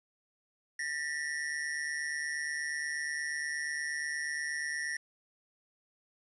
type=ring-modulated tone; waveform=square; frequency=1863 Hz; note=A#6; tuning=2 cents flat; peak=-31 dBFS; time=0.79-4.97 s; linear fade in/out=5 ms; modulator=74.2 Hz; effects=resampled to 24000 Hz + 10-bit